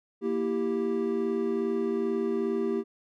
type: chord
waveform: triangle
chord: E diminished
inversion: second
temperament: equal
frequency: 233.1 / 329.6 / 392 Hz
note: Bb3 / E4 / G4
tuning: 0 / 0 / 0 cents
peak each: -29 / -31 / -26 dBFS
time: 0.21-2.84 s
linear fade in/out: 50 ms
effects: none